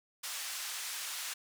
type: band-pass noise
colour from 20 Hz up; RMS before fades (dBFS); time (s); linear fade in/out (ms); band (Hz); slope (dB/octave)
white; -40; 0.23-1.34; 10; 1100 to 9400; 12
effects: none